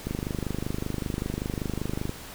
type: click train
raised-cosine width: 3 ms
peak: -16 dBFS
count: 52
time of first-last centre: 0.07-2.094 s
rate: 25.2 Hz
effects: pink hiss -42 dBFS RMS until 2.34 s